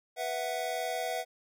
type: chord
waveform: square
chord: B suspended fourth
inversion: none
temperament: equal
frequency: 493.9 / 659.3 / 740 Hz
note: B4 / E5 / F#5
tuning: 0 / 0 / 0 cents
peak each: -39 / -36 / -36 dBFS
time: 0.16-1.25 s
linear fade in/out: 50 ms
effects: none